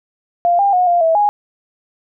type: tone with pitch steps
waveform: sine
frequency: 696 / 800 / 725 / 697 / 652 / 827 Hz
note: F5 / G5 / F#5 / F5 / E5 / G#5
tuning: -6 / +35 / -35 / -4 / -19 / -8 cents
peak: -10 dBFS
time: 0.45-1.29 s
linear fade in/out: 0 ms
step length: 140 ms
effects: none